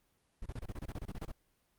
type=noise bursts; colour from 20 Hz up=brown; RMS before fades=-40 dBFS; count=14; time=0.42-1.318 s; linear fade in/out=5 ms; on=40 ms; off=26 ms; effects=pink hiss -75 dBFS RMS until 1.78 s + Opus 32 kbps